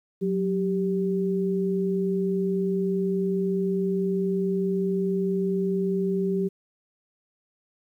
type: tone pair together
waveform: sine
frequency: 184.6 / 390.9 Hz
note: F#3 / G4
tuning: -4 / -5 cents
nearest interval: octave + minor second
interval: 1299 cents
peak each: -25 dBFS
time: 0.21-6.49 s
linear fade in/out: 20 ms
effects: 10-bit